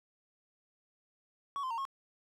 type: tone with pitch steps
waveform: triangle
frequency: 1121 / 1036 / 919 / 1086 Hz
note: C#6 / C6 / A#5 / C#6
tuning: +19 / -17 / -25 / -36 cents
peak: -32 dBFS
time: 1.56-1.852 s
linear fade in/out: 0 ms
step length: 73 ms
effects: none